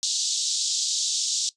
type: band-pass noise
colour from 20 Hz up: white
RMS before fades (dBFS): -26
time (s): 0.03-1.49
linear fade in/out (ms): 0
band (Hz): 3500 to 7500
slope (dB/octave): 48
effects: noise-tail reverb RT60 0.1 s tail -18 dB re dry + resampled to 24000 Hz